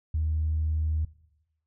sine tone, 78.1 Hz, D#2, 7 cents sharp, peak -23 dBFS, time 0.14-1.05 s, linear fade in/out 5 ms, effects noise-tail reverb RT60 0.9 s tail -20 dB re dry + tanh soft clip ceiling -19 dBFS

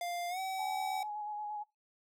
square tone with pitch glide, 698.5 to 761.7 Hz, F5 to G5, 0 to -50 cents, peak -36 dBFS, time 0.01-1.03 s, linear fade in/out 2 ms, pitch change +150 cents, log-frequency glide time 0.29-0.39 s
sine tone with vibrato, 839 Hz, G#5, 17 cents sharp, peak -37 dBFS, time 0.58-1.64 s, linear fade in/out 20 ms, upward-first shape square, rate 8.7 Hz, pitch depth 17 cents each way
effects noise-tail reverb RT60 0.2 s tail -20 dB re dry

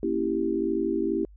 sine chord, A# diminished seventh, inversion none, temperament equal, 233.1 / 277.2 / 329.6 / 392 Hz, A#3 / C#4 / E4 / G4, 0 / 0 / 0 / 0 cents, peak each -32 / -31 / -27 / -28 dBFS, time 0.03-1.25 s, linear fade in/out 2 ms, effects added 50 Hz sine -47 dBFS peak until 1.36 s

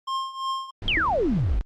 square tone with tremolo, 1064 Hz, C6, 29 cents sharp, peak -24 dBFS, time 0.07-0.71 s, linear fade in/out 10 ms, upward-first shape triangle, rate 2.9 Hz, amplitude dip 85%
brown noise, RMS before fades -32 dBFS, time 0.82-1.59 s, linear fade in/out 2 ms
sine exponential sweep, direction down, 3322 to 39.58 Hz, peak -20 dBFS, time 0.88-1.61 s, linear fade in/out 0 ms
sine tone with exponential decay, 320 Hz, D#4, 49 cents sharp, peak -23 dBFS, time 0.97-1.09 s, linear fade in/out 1 ms, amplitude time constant 26 ms
effects low-pass 5000 Hz 12 dB/octave + Opus 48 kbps

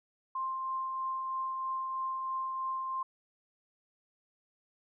sine tone with tremolo, 1052 Hz, C6, 9 cents sharp, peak -31 dBFS, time 0.35-3.03 s, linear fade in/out 5 ms, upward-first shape triangle, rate 3.1 Hz, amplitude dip 30%, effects none

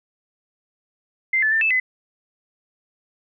sine tone with pitch steps, 2083 / 1742 / 1786 / 2627 / 2025 Hz, C7 / A6 / A6 / E7 / B6, -8 / -18 / +25 / -7 / +43 cents, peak -16 dBFS, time 1.33-1.8 s, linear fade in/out 5 ms, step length 94 ms, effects none

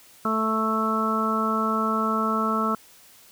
harmonic tone, 220 Hz, A3, in tune, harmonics 1 / 2 / 3 / 4 / 5 / 6, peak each -26 / -31 / -33 / -37 / -28 / -25 dBFS, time 0.25-2.75 s, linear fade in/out 2 ms, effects white hiss -52 dBFS RMS until 3.31 s

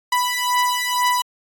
sawtooth beating tone pair, 987.8 / 989.9 Hz, B5 / B5, 0 / +4 cents, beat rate 2.1 Hz, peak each -17 dBFS, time 0.12-1.22 s, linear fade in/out 5 ms, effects AAC 64 kbps

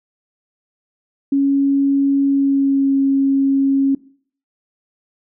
sine tone with pitch glide, 277.2 to 273.2 Hz, C#4 to C#4, 0 to -25 cents, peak -12 dBFS, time 1.32-3.95 s, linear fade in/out 5 ms, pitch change -25 cents, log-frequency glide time 2.26-2.97 s, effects noise-tail reverb RT60 0.5 s tail -20 dB re dry

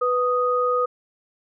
sine tone pair together, 495.3 / 1244.5 Hz, B4 / D#6, +5 / 0 cents, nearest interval octave + major third, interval 1595 cents, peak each -21 dBFS, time 0.01-0.86 s, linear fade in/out 10 ms, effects none

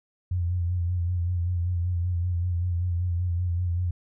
sine tone with vibrato, 87.9 Hz, F2, 12 cents sharp, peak -23 dBFS, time 0.31-3.91 s, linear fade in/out 5 ms, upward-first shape sine, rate 5.2 Hz, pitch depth 48 cents each way, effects none

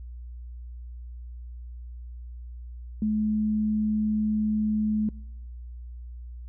sine tone, 214.1 Hz, A3, 47 cents flat, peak -22 dBFS, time 3.02-5.09 s, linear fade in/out 2 ms, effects noise-tail reverb RT60 1.0 s tail -25 dB re dry + added 60 Hz sine -37 dBFS peak until 6.48 s

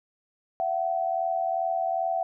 sine tone pair together, 673.5 / 756 Hz, E5 / F#5, +37 / +37 cents, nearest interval major second, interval 200 cents, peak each -27 dBFS, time 0.6-2.23 s, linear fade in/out 0 ms, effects none

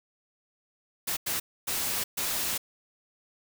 white noise bursts at uneven times, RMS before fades -30 dBFS, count 4, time 1.07-1.17 / 1.26-1.4 / 1.67-2.04 / 2.17-2.58 s, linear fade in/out 10 ms, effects none

